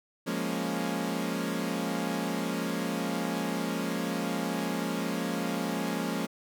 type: chord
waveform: sawtooth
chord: Bb minor seventh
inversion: second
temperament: equal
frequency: 174.61 / 207.7 / 233.1 / 277.2 Hz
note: F3 / Ab3 / Bb3 / Db4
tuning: 0 / 0 / 0 / 0 cents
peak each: -31 dBFS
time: 0.26-6.27 s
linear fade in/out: 20 ms
effects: none

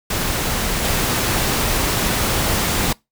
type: noise with level steps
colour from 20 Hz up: pink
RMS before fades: -21 / -19 dBFS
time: 0.1-2.93 s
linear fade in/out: 5 ms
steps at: 0.84 s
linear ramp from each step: 2 ms
effects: noise-tail reverb RT60 0.2 s tail -24 dB re dry

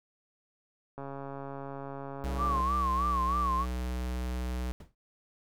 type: click train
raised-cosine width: 1 ms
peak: -27 dBFS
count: 225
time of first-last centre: 0.98-2.603 s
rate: 138 Hz
type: tone with pitch glide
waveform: square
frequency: 64.6 to 62.15 Hz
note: C2 to B1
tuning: -21 to +12 cents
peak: -32 dBFS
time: 2.24-4.72 s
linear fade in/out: 0 ms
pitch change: -67 cents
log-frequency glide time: 2.93-3.05 s
type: tone with vibrato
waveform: sine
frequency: 1110 Hz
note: C#6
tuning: 2 cents sharp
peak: -27 dBFS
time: 2.37-3.66 s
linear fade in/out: 50 ms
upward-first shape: sine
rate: 3.2 Hz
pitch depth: 110 cents each way
type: noise with exponential decay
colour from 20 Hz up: brown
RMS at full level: -41 dBFS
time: 4.8-4.95 s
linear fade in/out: 5 ms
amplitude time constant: 32 ms
effects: none

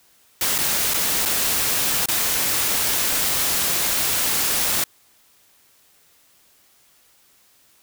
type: noise with dropouts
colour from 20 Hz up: white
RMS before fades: -21 dBFS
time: 0.41-4.84 s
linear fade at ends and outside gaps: 2 ms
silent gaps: 0.581-0.586 / 0.937-0.942 / 1.253-1.257 / 2.059-2.085 s
effects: white hiss -57 dBFS RMS until 7.82 s

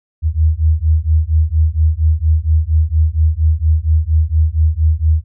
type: beating tone pair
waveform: sine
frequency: 76.8 / 81.1 Hz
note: D#2 / E2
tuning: -22 / -28 cents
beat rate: 4.3 Hz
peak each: -13 dBFS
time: 0.22-5.24 s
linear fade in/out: 50 ms
effects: none

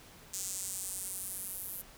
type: tone with high-pass filter sweep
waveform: square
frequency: 94.8 Hz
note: F#2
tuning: 43 cents sharp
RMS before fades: -40 dBFS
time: 0.33-1.82 s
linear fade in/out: 10 ms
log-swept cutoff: 7100 to 12000 Hz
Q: 2.6
effects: pink hiss -55 dBFS RMS until 1.97 s

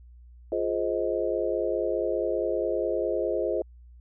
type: chord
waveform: sine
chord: F minor seventh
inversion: none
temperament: just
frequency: 349.2 / 419.1 / 523.8 / 628.6 Hz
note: F4 / Ab4 / C5 / Eb5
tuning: 0 / +16 / +2 / +18 cents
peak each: -30 dBFS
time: 0.52-3.62 s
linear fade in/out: 2 ms
effects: added 60 Hz sine -47 dBFS peak until 4 s

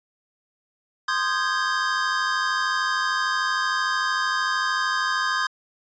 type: chord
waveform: square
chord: Ab major seventh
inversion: first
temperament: equal with one note detuned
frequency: 1046.5 / 1229.5 / 1568 / 1661.2 Hz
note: C6 / Eb6 / G6 / Ab6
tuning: 0 / -21 / 0 / 0 cents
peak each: -28 dBFS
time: 1.08-5.47 s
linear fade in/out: 5 ms
effects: resampled to 16000 Hz

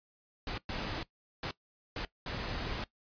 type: noise bursts at uneven times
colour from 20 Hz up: pink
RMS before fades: -37 dBFS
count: 5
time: 0.47-0.58 / 0.69-1.03 / 1.43-1.51 / 1.96-2.05 / 2.26-2.84 s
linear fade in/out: 2 ms
effects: noise-tail reverb RT60 0.1 s tail -18 dB re dry + resampled to 11025 Hz

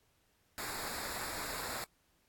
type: noise with comb filter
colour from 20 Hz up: pink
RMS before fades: -41 dBFS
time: 0.58-1.84 s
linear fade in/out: 0 ms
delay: 0.33 ms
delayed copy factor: -0.7
effects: pink hiss -73 dBFS RMS until 2.28 s + AAC 64 kbps

